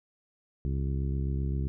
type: harmonic tone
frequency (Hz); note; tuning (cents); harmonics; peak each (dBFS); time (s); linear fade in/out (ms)
67.7; C#2; -40; 1 / 2 / 3 / 4 / 5 / 6; -29 / -32 / -39 / -44 / -43 / -47; 0.65-1.68; 0
effects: none